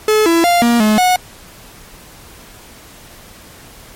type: tone with pitch steps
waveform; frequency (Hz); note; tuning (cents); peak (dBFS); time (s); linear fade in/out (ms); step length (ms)
45% pulse; 430.1 / 334 / 697 / 236.5 / 213.9 / 731; A4 / E4 / F5 / A#3 / A3 / F#5; -39 / +23 / -4 / +25 / -49 / -21; -9; 0.08-1.16; 2; 180
effects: pink hiss -39 dBFS RMS until 3.95 s + MP3 64 kbps